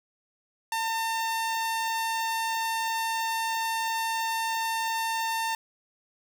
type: tone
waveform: sawtooth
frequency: 903 Hz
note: A5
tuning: 45 cents sharp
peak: -23 dBFS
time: 0.72-5.55 s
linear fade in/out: 2 ms
effects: none